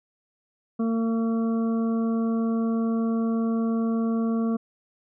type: harmonic tone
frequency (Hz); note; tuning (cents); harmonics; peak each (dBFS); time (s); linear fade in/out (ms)
227.1; A#3; -45; 1 / 2 / 3 / 5 / 6; -22 / -32 / -38 / -39 / -46; 0.79-4.57; 10
effects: none